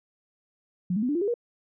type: tone with pitch steps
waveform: sine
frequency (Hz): 180.4 / 212.1 / 249.3 / 293.1 / 344.5 / 405 / 476.1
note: F#3 / G#3 / B3 / D4 / F4 / G#4 / A#4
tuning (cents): -44 / +37 / +16 / -3 / -24 / -43 / +37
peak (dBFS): -23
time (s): 0.9-1.341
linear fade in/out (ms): 5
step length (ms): 63
effects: none